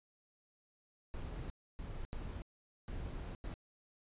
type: noise bursts at uneven times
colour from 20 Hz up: brown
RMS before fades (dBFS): -43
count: 5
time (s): 1.14-1.5 / 1.79-2.05 / 2.13-2.42 / 2.88-3.35 / 3.44-3.54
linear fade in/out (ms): 0
effects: resampled to 8000 Hz